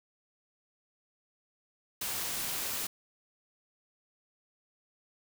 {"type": "noise", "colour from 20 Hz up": "white", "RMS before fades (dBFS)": -35, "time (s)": [2.01, 2.87], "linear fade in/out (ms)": 5, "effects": []}